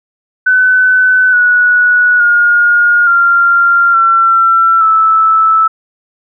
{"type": "tone with pitch steps", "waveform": "sine", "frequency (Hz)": [1508, 1466.8, 1426.7, 1387.6, 1349.7, 1312.8], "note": ["F#6", "F#6", "F6", "F6", "E6", "E6"], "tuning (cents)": [32, -15, 37, -12, 40, -8], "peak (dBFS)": -5, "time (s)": [0.46, 5.68], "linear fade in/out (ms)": 10, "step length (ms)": 870, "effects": []}